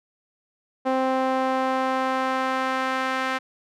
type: tone with band-pass filter sweep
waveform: sawtooth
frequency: 261.6 Hz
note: C4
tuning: in tune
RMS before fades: -24 dBFS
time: 0.85-3.39 s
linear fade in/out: 20 ms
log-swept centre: 680 to 1600 Hz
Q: 1.2
effects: none